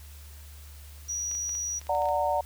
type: tone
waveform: sine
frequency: 5800 Hz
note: F#8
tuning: 35 cents flat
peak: -29 dBFS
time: 1.08-1.8 s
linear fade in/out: 20 ms
type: clicks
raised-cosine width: 0.2 ms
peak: -29 dBFS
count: 10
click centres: 1.314 / 1.35 / 1.493 / 1.551 / 1.815 / 1.869 / 1.95 / 2.02 / 2.056 / 2.088 s
type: chord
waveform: sine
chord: D augmented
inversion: none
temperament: just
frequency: 587.3 / 734.2 / 917.7 Hz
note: D5 / F#5 / A#5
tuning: 0 / -14 / -27 cents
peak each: -28 dBFS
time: 1.89-2.41 s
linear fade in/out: 5 ms
effects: added 73 Hz sine -44 dBFS peak until 2.45 s + white hiss -53 dBFS RMS until 2.45 s